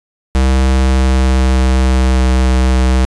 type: tone with pitch glide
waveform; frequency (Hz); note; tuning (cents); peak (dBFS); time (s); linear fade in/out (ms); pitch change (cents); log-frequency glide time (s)
square; 65.41 to 64.03; C2 to C2; 0 to -37; -9; 0.35-3.05; 0; -37; 0.72-2.23
effects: resampled to 22050 Hz